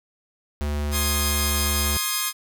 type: tone with pitch glide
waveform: square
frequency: 73.42 to 72.66 Hz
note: D2 to D2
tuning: 0 to -18 cents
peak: -24 dBFS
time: 0.61-1.97 s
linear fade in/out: 0 ms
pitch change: -18 cents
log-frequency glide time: 0.82-1.59 s
type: chord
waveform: 5% pulse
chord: Ab major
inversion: first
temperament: equal with one note detuned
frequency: 1056.2 / 1244.5 / 1661.2 Hz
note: C6 / Eb6 / Ab6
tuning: +16 / 0 / 0 cents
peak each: -15 / -15 / -17 dBFS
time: 0.91-2.33 s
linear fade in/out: 50 ms
effects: none